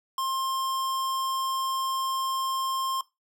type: tone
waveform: square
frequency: 1060 Hz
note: C6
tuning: 22 cents sharp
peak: -27 dBFS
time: 0.18-3.01 s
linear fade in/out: 2 ms
effects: noise-tail reverb RT60 0.2 s tail -19 dB re dry